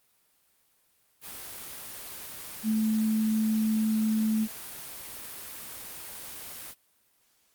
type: tone in noise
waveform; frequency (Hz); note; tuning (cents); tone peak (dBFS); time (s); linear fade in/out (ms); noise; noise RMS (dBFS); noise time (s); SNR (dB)
sine; 218.6; A3; -11; -23; 2.63-4.48; 50; white; -41; 1.21-6.75; +15
effects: white hiss -68 dBFS RMS until 7.54 s + Opus 32 kbps